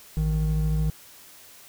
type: tone pair together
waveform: triangle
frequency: 56.28 / 155.56 Hz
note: A1 / D#3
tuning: +40 / 0 cents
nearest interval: octave + tritone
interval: 1760 cents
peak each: -22 dBFS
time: 0.17-0.9 s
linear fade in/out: 0 ms
effects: white hiss -49 dBFS RMS until 1.68 s